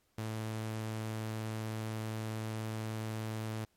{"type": "tone", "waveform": "sawtooth", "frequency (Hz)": 110, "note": "A2", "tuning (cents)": 0, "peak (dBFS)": -32, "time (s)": [0.18, 3.65], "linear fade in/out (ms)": 5, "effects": ["pink hiss -74 dBFS RMS until 3.76 s", "MP3 64 kbps"]}